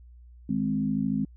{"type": "chord", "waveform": "sine", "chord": "Ab major", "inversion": "second", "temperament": "equal", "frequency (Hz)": [155.56, 207.7, 261.6], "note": ["Eb3", "Ab3", "C4"], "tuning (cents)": [0, 0, 0], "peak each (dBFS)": [-32, -27, -28], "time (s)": [0.49, 1.25], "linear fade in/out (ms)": 5, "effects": ["added 60 Hz sine -47 dBFS peak until 1.36 s"]}